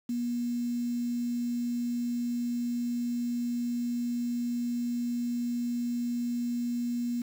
sine tone with quantisation, 240.3 Hz, B3, 47 cents flat, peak -28 dBFS, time 0.09-7.22 s, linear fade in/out 5 ms, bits 8, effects none

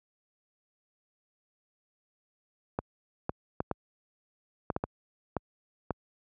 clicks, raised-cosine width 1 ms, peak -15 dBFS, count 9, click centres 2.789 / 3.294 / 3.604 / 3.713 / 4.702 / 4.764 / 4.839 / 5.367 / 5.907 s, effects high-pass 60 Hz 12 dB/octave

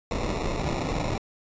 pink noise with sample-and-hold, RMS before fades -28 dBFS, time 0.11-1.18 s, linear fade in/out 2 ms, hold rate 1575 Hz, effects resampled to 16000 Hz

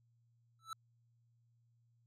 square tone with exponential growth, 1318.5 Hz, E6, in tune, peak -39 dBFS, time 0.59-0.73 s, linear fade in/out 2 ms, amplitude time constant 29 ms, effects added 117 Hz sine -70 dBFS peak until 2.06 s + low-pass 10000 Hz 12 dB/octave

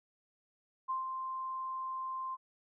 sine tone with ADSR envelope, 1046.5 Hz, C6, in tune, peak -31 dBFS, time 0.88-2.37 s, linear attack 22 ms, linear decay 140 ms, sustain -5 dB, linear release 34 ms, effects none

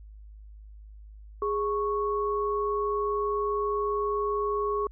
sine tone pair together, 413.7 / 1106.2 Hz, G#4 / C#6, -7 / -4 cents, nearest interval octave + perfect fourth, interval 1703 cents, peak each -27 / -29 dBFS, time 1.42-4.87 s, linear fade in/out 2 ms, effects added 52 Hz sine -44 dBFS peak until 4.91 s

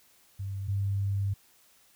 sine tone pair in turn, 98 / 99.08 Hz, G2 / G2, 0 / +19 cents, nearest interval unison, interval 19 cents, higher second, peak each -32 / -26 dBFS, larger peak second, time 0.39-0.68 / 0.68-1.34 s, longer second, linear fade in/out 10 ms, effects white hiss -62 dBFS RMS until 1.95 s

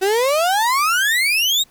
35% pulse exponential sweep, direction up, 370 to 3859 Hz, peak -13 dBFS, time 0.01-1.64 s, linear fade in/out 20 ms, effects pink hiss -54 dBFS RMS until 1.7 s

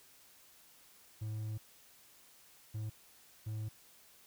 triangle tone bursts at uneven times, 108.4 Hz, A2, 25 cents flat, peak -35 dBFS, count 3, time 1.21-1.58 / 2.74-2.9 / 3.46-3.69 s, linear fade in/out 10 ms, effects white hiss -62 dBFS RMS until 4.26 s

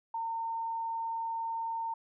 sine tone, 911 Hz, A#5, 40 cents flat, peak -32 dBFS, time 0.14-1.94 s, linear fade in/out 5 ms, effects none

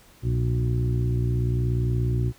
harmonic tone with a mistuned harmonic, 60.7 Hz, B1, 29 cents flat, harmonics 1 / 2 / 3 / 4 / 5 / 6, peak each -27 / -22 / -37 / -39 / -37 / -35 dBFS, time 0.22-2.33 s, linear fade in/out 50 ms, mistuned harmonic 1, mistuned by +110 cents, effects pink hiss -54 dBFS RMS until 2.38 s

